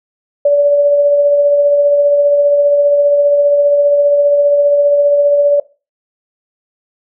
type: tone with tremolo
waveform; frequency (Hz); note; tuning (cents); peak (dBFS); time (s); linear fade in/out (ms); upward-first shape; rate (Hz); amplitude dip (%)
sine; 576; D5; -34; -5; 0.45-5.6; 5; triangle; 15; 35
effects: noise-tail reverb RT60 0.3 s tail -19 dB re dry